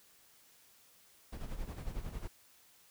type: noise with tremolo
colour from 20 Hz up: brown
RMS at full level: -39 dBFS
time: 1.32-2.28 s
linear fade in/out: 10 ms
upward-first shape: sine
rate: 11 Hz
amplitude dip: 65%
effects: white hiss -64 dBFS RMS until 2.9 s